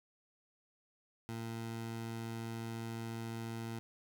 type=tone; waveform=20% pulse; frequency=114.3 Hz; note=A#2; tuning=34 cents flat; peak=-35 dBFS; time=1.29-3.79 s; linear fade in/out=0 ms; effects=none